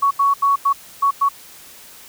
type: tone bursts at uneven times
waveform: sine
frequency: 1117 Hz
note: C#6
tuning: 13 cents sharp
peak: -12 dBFS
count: 6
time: 0.02-0.11 / 0.19-0.34 / 0.42-0.56 / 0.65-0.73 / 1.02-1.11 / 1.21-1.29 s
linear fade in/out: 10 ms
effects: white hiss -42 dBFS RMS until 2.08 s